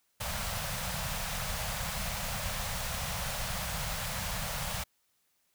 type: band-stop noise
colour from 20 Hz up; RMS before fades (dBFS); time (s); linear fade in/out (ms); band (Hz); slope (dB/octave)
pink; -35; 0.2-4.84; 10; 200 to 530; 48
effects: white hiss -74 dBFS RMS until 5.54 s